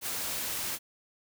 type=noise; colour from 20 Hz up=white; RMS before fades=-34 dBFS; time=0.01-0.79 s; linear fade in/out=50 ms; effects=none